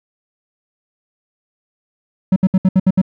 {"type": "tone bursts", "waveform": "triangle", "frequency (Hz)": 187.7, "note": "F#3", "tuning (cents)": 25, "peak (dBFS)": -6, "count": 7, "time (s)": [2.32, 3.016], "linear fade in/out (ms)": 5, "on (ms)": 42, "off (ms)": 67, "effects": []}